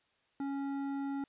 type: tone with hard clipping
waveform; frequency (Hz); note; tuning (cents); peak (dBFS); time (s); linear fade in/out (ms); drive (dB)
triangle; 277.2; C#4; 0; -36; 0.4-1.24; 2; 14
effects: white hiss -73 dBFS RMS until 1.28 s + resampled to 8000 Hz